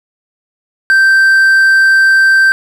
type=tone; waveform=triangle; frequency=1563 Hz; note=G6; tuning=6 cents flat; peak=-3 dBFS; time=0.9-2.52 s; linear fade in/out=0 ms; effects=none